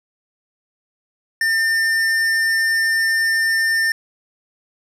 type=tone with hard clipping; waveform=triangle; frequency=1802 Hz; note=A6; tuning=41 cents sharp; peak=-17 dBFS; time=1.41-3.92 s; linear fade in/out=2 ms; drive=15 dB; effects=none